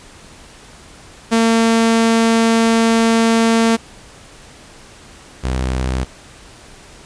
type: tone pair in turn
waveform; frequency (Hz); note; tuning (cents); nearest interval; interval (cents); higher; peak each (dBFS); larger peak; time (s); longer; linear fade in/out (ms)
sawtooth; 227.5 / 64.08; A#3 / C2; -42 / -35; octave + minor seventh; 2193; first; -7 / -13; first; 1.31-3.77 / 5.43-6.05; first; 20
effects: pink hiss -41 dBFS RMS until 7.05 s + resampled to 22050 Hz